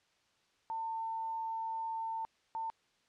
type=tone bursts at uneven times; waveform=sine; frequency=899 Hz; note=A5; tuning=37 cents sharp; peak=-35 dBFS; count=2; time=0.7-2.25 / 2.55-2.7 s; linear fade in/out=0 ms; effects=white hiss -72 dBFS RMS until 3.08 s + low-pass 5000 Hz 12 dB/octave